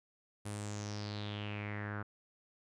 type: tone with low-pass filter sweep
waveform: sawtooth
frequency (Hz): 103.83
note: G#2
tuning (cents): 0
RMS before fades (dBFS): -41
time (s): 0.45-2.03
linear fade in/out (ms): 10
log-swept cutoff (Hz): 10000 to 1400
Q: 5.2
effects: none